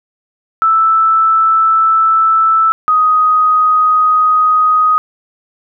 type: tone pair in turn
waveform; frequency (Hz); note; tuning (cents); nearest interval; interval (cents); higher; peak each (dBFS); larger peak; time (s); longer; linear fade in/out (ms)
sine; 1318.5 / 1251.7; E6 / D#6; 0 / +10; minor second; 90; first; -7; neither; 0.62-2.72 / 2.88-4.98; neither; 0
effects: none